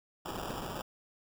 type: noise with sample-and-hold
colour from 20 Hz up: white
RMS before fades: -39 dBFS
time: 0.25-0.82 s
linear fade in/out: 10 ms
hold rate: 2100 Hz
effects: none